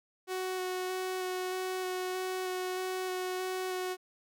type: tone with vibrato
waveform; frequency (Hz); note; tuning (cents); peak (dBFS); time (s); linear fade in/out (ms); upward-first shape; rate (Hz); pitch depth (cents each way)
sawtooth; 370; F#4; 0; -29; 0.27-3.97; 50; square; 1.6; 9
effects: none